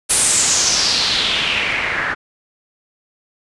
white noise with low-pass filter sweep, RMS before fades -17 dBFS, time 0.09-2.15 s, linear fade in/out 20 ms, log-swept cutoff 10000 to 1600 Hz, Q 3.7, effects resampled to 24000 Hz

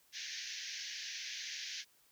white band-pass noise, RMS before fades -44 dBFS, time 0.12-1.85 s, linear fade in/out 50 ms, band 1600 to 6400 Hz, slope 96 dB/octave, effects white hiss -69 dBFS RMS until 2.11 s

